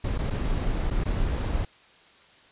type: noise with dropouts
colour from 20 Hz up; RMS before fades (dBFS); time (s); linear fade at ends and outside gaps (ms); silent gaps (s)
brown; -26; 0.04-1.65; 5; 0.179-0.188 / 0.301-0.305 / 0.903-0.909 / 1.039-1.054
effects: white hiss -55 dBFS RMS until 2.51 s + resampled to 8000 Hz